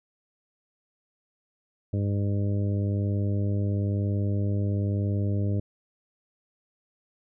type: harmonic tone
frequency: 101 Hz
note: G#2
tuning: 48 cents flat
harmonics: 1 / 2 / 3 / 4 / 5 / 6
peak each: -24 / -32 / -35 / -39 / -41 / -42 dBFS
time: 1.93-5.6 s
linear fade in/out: 5 ms
effects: none